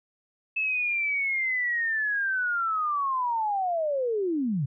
sine linear sweep, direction down, 2619 to 123.47 Hz, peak -24 dBFS, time 0.56-4.66 s, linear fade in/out 10 ms, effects none

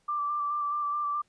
sine tone with vibrato, 1174.7 Hz, D6, in tune, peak -27 dBFS, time 0.08-1.22 s, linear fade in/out 10 ms, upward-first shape square, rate 4.7 Hz, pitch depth 17 cents each way, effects pink hiss -71 dBFS RMS until 1.28 s + resampled to 22050 Hz

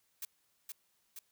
blue noise with echo, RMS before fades -41 dBFS, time 0.22-0.25 s, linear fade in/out 2 ms, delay 470 ms, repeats 2, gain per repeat -3 dB, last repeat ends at 1.19 s, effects white hiss -75 dBFS RMS until 1.31 s

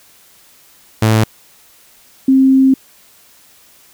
sawtooth / sine tone pair in turn, 110 / 265.6 Hz, A2 / C4, 0 / +26 cents, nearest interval octave + minor third, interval 1526 cents, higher second, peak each -5 / -6 dBFS, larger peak first, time 1.02-1.24 / 2.28-2.74 s, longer second, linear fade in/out 5 ms, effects white hiss -47 dBFS RMS until 3.93 s

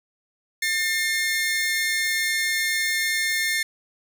sawtooth tone pair together, 1797.6 / 2135 Hz, A6 / C7, +37 / +34 cents, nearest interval minor third, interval 297 cents, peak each -21 dBFS, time 0.62-3.63 s, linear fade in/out 5 ms, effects none

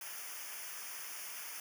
white noise with comb filter, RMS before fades -45 dBFS, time 0.01-1.6 s, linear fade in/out 2 ms, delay 0.25 ms, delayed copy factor -1, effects none

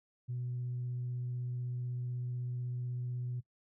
sine tone with vibrato, 123.47 Hz, B2, in tune, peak -34 dBFS, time 0.28-3.41 s, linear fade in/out 20 ms, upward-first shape sine, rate 16 Hz, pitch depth 8 cents each way, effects noise-tail reverb RT60 0.1 s tail -19 dB re dry + tanh soft clip ceiling -31 dBFS

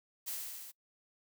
blue noise with echo, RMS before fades -39 dBFS, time 0.26-0.36 s, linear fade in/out 20 ms, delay 72 ms, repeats 5, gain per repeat -2 dB, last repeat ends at 0.72 s, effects noise-tail reverb RT60 0.1 s tail -23 dB re dry

